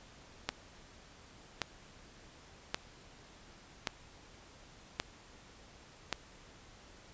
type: click train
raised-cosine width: 0.2 ms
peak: -14 dBFS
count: 6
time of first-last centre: 0.49-6.127 s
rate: 0.887 Hz
effects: pink hiss -57 dBFS RMS until 7.13 s + resampled to 16000 Hz